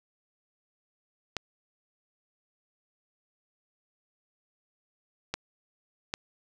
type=clicks; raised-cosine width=0.2 ms; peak=-13 dBFS; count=3; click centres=1.367 / 5.34 / 6.139 s; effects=none